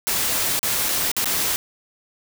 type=noise with dropouts; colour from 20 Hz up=white; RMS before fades=-22 dBFS; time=0.07-1.56 s; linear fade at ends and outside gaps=0 ms; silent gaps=0.592-0.63 / 0.886-0.89 / 1.116-1.166 / 1.244-1.257 s; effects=none